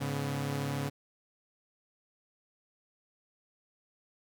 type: tone cluster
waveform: sawtooth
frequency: 105.3 / 141.3 / 249.5 Hz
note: G#2 / C#3 / B3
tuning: +24 / +34 / +18 cents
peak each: -36 / -29 / -36 dBFS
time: 0-0.9 s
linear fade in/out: 20 ms
effects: none